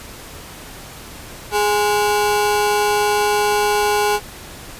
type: ring-modulated tone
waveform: 35% pulse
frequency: 622.3 Hz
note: D#5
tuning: in tune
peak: -10 dBFS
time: 1.51-4.2 s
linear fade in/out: 50 ms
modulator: 206 Hz
effects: pink hiss -36 dBFS RMS until 4.79 s + resampled to 32000 Hz